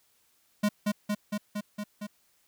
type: tone with echo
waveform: square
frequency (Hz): 207.7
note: G#3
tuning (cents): 0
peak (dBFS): -23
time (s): 0.63-0.69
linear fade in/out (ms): 10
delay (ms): 230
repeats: 6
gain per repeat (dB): -2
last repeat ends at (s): 2.07
effects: white hiss -68 dBFS RMS until 2.47 s